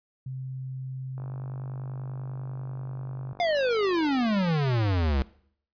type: tone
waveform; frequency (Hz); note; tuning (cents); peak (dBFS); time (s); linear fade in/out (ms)
sine; 130.81; C3; 0; -32; 0.26-3.33; 5
type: click train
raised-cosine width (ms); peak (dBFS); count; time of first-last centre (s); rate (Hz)
1; -32; 168; 1.18-4.507; 50.2
type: exponential sweep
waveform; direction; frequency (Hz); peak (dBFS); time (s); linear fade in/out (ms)
square; down; 718 to 64.3; -23; 3.4-5.22; 0
effects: noise-tail reverb RT60 0.6 s tail -20 dB re dry + resampled to 11025 Hz